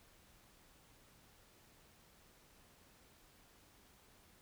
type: silence
effects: pink hiss -66 dBFS RMS until 4.41 s